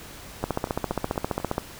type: two click trains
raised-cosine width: 1 ms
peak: -10 / -22 dBFS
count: 18 / 5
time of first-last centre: 0.44-1.581 / 0.43-1.401 s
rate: 14.9 / 4.12 Hz
effects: pink hiss -43 dBFS RMS until 1.79 s

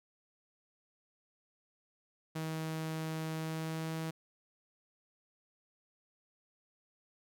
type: tone with pitch glide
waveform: sawtooth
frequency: 159.2 to 160.96 Hz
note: D#3 to E3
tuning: +40 to -41 cents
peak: -32 dBFS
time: 2.35-4.11 s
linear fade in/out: 10 ms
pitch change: +19 cents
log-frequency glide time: 3.33-3.94 s
effects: none

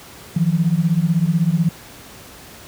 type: beating tone pair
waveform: sine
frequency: 159.2 / 175.2 Hz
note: D#3 / F3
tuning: +40 / +6 cents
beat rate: 16 Hz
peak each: -17 dBFS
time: 0.36-1.69 s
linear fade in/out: 5 ms
effects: pink hiss -40 dBFS RMS until 2.67 s + high-pass 60 Hz 12 dB/octave

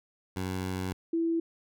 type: tone pair in turn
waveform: 15% pulse / sine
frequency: 93 / 331.4 Hz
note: F#2 / E4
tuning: +9 / +9 cents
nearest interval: octave + minor seventh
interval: 2200 cents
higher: second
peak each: -25 dBFS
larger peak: neither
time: 0.36-0.93 / 1.13-1.4 s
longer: first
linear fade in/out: 5 ms
effects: none

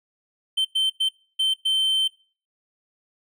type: tone bursts at uneven times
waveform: triangle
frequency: 3100 Hz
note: G7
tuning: 20 cents flat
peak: -17 dBFS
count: 5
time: 0.57-0.65 / 0.75-0.9 / 1-1.09 / 1.39-1.54 / 1.65-2.08 s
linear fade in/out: 10 ms
effects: noise-tail reverb RT60 0.4 s tail -22 dB re dry

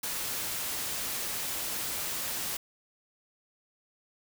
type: noise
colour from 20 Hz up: white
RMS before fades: -34 dBFS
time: 0.03-2.57 s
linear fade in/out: 5 ms
effects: none

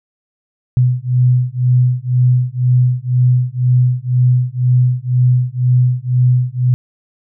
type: beating tone pair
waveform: sine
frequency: 124.2 / 126.2 Hz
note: B2 / B2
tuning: +10 / +38 cents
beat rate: 2 Hz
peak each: -13 dBFS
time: 0.77-6.74 s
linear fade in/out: 0 ms
effects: none

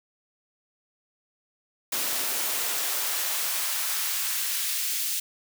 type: noise with high-pass filter sweep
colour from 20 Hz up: white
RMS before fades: -28 dBFS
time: 1.92-5.2 s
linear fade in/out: 5 ms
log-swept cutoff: 210 to 2900 Hz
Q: 0.75
effects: none

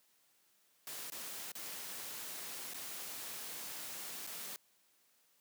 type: noise with dropouts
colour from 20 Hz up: white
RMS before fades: -45 dBFS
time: 0.87-4.56 s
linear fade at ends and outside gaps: 0 ms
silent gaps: 1.1-1.121 / 1.518-1.553 / 2.735-2.744 / 4.266-4.273 s
effects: white hiss -72 dBFS RMS until 5.4 s + high-pass 150 Hz 12 dB/octave

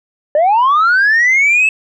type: linear sweep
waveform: sine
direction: up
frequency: 575 to 2637 Hz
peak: -6 dBFS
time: 0.35-1.69 s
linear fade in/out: 2 ms
effects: tanh soft clip ceiling -6 dBFS

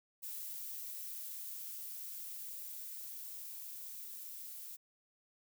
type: noise with level ramp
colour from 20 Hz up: violet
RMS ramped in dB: -44 to -48 dBFS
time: 0.22-4.77 s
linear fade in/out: 20 ms
effects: none

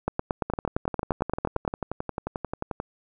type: two click trains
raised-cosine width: 1 ms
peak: -10 / -15 dBFS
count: 15 / 27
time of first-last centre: 0.08-1.678 / 0.5-2.801 s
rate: 8.76 / 11.3 Hz
effects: none

